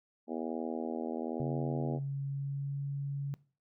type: harmonic tone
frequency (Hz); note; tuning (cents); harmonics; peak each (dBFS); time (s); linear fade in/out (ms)
81; E2; -30; 3 / 4 / 5 / 6 / 7 / 8 / 9 / 10; -38 / -40 / -42 / -44 / -45 / -46 / -47 / -48; 0.27-2; 50
type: tone with pitch glide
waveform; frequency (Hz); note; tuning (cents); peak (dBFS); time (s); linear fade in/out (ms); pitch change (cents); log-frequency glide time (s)
sine; 138.59 to 140.28; C#3 to C#3; 0 to +21; -33; 1.4-3.34; 0; +21; 2.26-2.8
effects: noise-tail reverb RT60 0.4 s tail -21 dB re dry

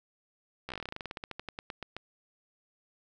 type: slowing click train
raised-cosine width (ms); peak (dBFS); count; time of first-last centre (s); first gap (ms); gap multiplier
0.3; -22; 24; 0.69-1.966; 14; 1.11
effects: none

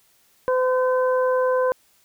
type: harmonic tone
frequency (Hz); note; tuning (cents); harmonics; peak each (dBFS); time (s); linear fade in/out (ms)
510; C5; -44; 1 / 2 / 3; -18 / -25 / -31; 0.48-1.72; 0
effects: white hiss -60 dBFS RMS until 2.04 s

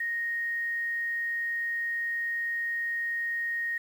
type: tone with quantisation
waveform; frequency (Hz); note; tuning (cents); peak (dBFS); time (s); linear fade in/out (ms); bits
sine; 1864.7; A#6; 0; -28; 0-3.78; 5; 9
effects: none

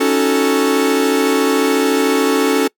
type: chord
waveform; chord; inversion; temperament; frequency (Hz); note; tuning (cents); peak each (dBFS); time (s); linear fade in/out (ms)
45% pulse; D# half-diminished seventh; third; equal; 277.2 / 311.1 / 370 / 440; C#4 / D#4 / F#4 / A4; 0 / 0 / 0 / 0; -16 / -22 / -20 / -16; 0-2.68; 10
effects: noise-tail reverb RT60 0.1 s tail -24 dB re dry

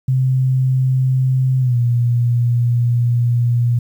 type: tone with pitch glide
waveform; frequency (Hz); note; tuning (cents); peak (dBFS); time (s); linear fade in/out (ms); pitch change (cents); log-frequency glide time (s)
sine; 130 to 119.9; C3 to A#2; -11 to +49; -12; 0.08-3.79; 5; -140; 1.6-1.77
effects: 8-bit

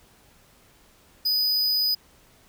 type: tone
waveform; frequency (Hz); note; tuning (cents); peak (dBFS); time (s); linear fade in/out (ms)
square; 4978; D#8; 0; -21; 1.25-1.95; 10
effects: pink hiss -57 dBFS RMS until 2.48 s

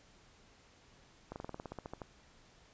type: slowing click train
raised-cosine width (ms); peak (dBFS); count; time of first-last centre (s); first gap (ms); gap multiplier
1; -28; 13; 1.32-2.018; 39; 1.07
effects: pink hiss -63 dBFS RMS until 2.73 s + resampled to 16000 Hz

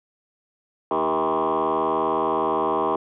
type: tone with frequency modulation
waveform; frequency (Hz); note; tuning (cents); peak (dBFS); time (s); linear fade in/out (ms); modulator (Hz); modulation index
sine; 720; F#5; -47; -18; 0.91-2.96; 2; 79.4; 5.2
effects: tanh soft clip ceiling -16 dBFS

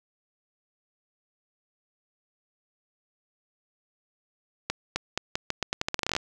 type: accelerating click train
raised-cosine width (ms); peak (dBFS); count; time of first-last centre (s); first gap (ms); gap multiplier
0.2; -9; 18; 4.7-6.165; 260; 0.83
effects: none

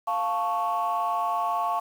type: chord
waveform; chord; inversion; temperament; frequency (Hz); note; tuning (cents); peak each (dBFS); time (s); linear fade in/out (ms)
sine; F augmented; none; equal; 698.5 / 880 / 1108.7; F5 / A5 / C#6; 0 / 0 / 0; -27 / -28 / -26; 0.07-1.8; 10
effects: tanh soft clip ceiling -18 dBFS + 8-bit

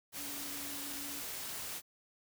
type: tone in noise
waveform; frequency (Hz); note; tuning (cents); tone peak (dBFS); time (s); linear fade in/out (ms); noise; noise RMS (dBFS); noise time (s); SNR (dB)
sine; 284.6; C#4; +46; -49; 0.16-1.23; 50; white; -42; 0.12-1.82; -10
effects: none

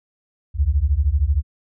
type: beating tone pair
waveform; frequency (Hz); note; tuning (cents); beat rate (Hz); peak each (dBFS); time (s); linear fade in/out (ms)
sine; 65.41 / 78.41; C2 / D#2; 0 / +14; 13; -18; 0.54-1.43; 50
effects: none

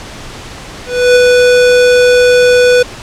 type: tone with ADSR envelope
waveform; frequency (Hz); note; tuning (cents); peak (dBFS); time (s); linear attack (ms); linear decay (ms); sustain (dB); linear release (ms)
square; 493.9; B4; 0; -3; 0.86-2.83; 300; 11; -2; 8
effects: pink hiss -28 dBFS RMS until 3.02 s + low-pass 7000 Hz 12 dB/octave

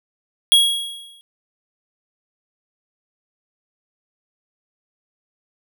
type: tone with exponential decay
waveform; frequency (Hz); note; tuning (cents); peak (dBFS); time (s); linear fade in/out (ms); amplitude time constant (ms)
square; 3310; G#7; -6; -8; 0.52-1.21; 0; 150
effects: none

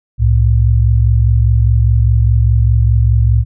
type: tone pair together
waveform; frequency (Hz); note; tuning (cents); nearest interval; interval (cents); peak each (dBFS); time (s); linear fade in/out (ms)
sine; 65.88 / 110.8; C2 / A2; +12 / +13; major sixth; 901; -10; 0.18-3.45; 50
effects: none

